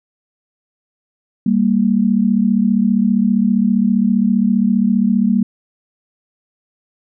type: tone pair together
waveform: sine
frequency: 197.22 / 232.3 Hz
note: G3 / A#3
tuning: +11 / -6 cents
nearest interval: minor third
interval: 283 cents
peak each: -14 dBFS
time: 1.46-5.43 s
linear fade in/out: 5 ms
effects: none